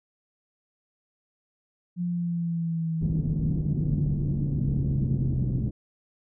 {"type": "exponential sweep", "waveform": "sine", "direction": "down", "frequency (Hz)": [176.9, 127.1], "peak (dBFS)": -25, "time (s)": [1.96, 5.69], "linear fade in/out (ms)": 50}
{"type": "low-pass noise", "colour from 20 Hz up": "white", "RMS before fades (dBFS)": -29, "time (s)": [3.01, 5.71], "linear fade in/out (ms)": 10, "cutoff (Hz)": 240, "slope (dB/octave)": 24}
{"effects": []}